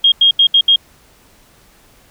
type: tone bursts at uneven times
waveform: sine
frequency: 3246 Hz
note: G#7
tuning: 40 cents flat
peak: -6 dBFS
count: 5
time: 0.04-0.12 / 0.21-0.31 / 0.39-0.47 / 0.54-0.61 / 0.68-0.76 s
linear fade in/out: 5 ms
effects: pink hiss -49 dBFS RMS until 2.1 s